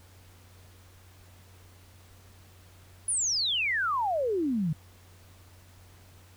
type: exponential sweep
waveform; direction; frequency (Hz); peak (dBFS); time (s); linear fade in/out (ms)
sine; down; 10320 to 146.83; -25; 3.08-4.73; 5
effects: added 91 Hz sine -53 dBFS peak until 6.36 s + pink hiss -58 dBFS RMS until 6.36 s